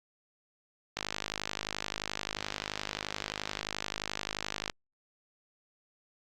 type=click train; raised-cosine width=0.2 ms; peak=-15 dBFS; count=193; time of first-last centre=0.97-4.698 s; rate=51.5 Hz; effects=Opus 48 kbps